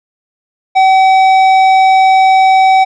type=tone with tanh clipping; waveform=sine; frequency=762 Hz; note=G5; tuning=49 cents flat; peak=-6 dBFS; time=0.75-2.85 s; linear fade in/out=20 ms; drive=11 dB; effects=none